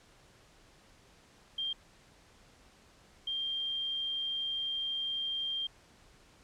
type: tone bursts at uneven times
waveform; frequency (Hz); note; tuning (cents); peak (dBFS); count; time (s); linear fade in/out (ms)
sine; 3186; G7; +27; -32; 2; 1.58-1.73 / 3.27-5.67; 5
effects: pink hiss -61 dBFS RMS until 6.43 s + low-pass 8000 Hz 12 dB/octave